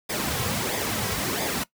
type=noise with flanger; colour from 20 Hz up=pink; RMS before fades=-27 dBFS; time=0.09-1.64 s; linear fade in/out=10 ms; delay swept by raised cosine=0.69 to 3.39 ms; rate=1.5 Hz; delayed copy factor=-0.6; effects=noise-tail reverb RT60 0.1 s tail -19 dB re dry + high-pass 80 Hz 12 dB/octave